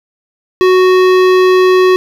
sine tone with hard clipping, 370 Hz, F#4, in tune, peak -7 dBFS, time 0.61-1.96 s, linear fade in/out 0 ms, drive 17 dB, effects none

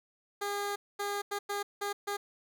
15% pulse tone bursts at uneven times, 405.9 Hz, G#4, 40 cents flat, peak -26 dBFS, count 6, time 0.41-0.76 / 0.99-1.22 / 1.31-1.39 / 1.49-1.63 / 1.81-1.93 / 2.07-2.17 s, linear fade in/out 10 ms, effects none

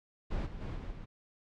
brown noise with level steps, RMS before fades -34 / -43 / -38 / -41 / -45 dBFS, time 0.3-1.06 s, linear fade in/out 20 ms, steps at 0.45 / 0.6 / 0.75 / 0.9 s, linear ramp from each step 20 ms, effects low-pass 4000 Hz 12 dB/octave

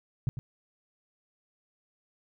sine tone with echo, 128.3 Hz, C3, 34 cents flat, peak -23 dBFS, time 0.27-0.29 s, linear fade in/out 0 ms, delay 100 ms, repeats 1, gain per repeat -10 dB, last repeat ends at 0.39 s, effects none

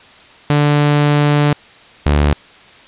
sawtooth tone pair in turn, 146.7 / 73.35 Hz, D3 / D2, -2 / -2 cents, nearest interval octave, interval 1200 cents, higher first, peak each -6 dBFS, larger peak neither, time 0.5-1.53 / 2.06-2.33 s, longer first, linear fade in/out 0 ms, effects white hiss -42 dBFS RMS until 2.87 s + resampled to 8000 Hz

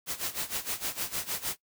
white noise with tremolo, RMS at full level -31 dBFS, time 0.06-1.57 s, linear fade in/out 50 ms, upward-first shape sine, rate 6.5 Hz, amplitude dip 85%, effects noise-tail reverb RT60 0.1 s tail -20 dB re dry

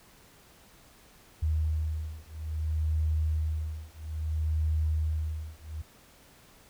sine beating tone pair, 77.78 / 78.38 Hz, D#2 / D#2, 0 / +13 cents, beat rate 0.6 Hz, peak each -30 dBFS, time 1.42-5.82 s, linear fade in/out 10 ms, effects pink hiss -57 dBFS RMS until 6.69 s

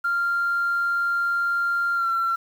sine tone with pitch glide, 1391 to 1356.9 Hz, F6 to E6, -7 to +50 cents, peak -19 dBFS, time 0.04-2.36 s, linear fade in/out 10 ms, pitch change -43 cents, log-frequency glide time 1.95-2.08 s, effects tanh soft clip ceiling -17 dBFS + 8-bit

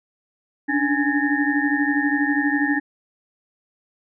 sine tone cluster, 284.5 / 296.8 / 828 / 1694 / 1821 Hz, C#4 / D4 / G#5 / G#6 / A#6, +45 / +18 / -5 / +34 / -41 cents, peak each -22 / -23 / -29 / -27 / -24 dBFS, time 0.68-2.8 s, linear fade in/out 20 ms, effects none

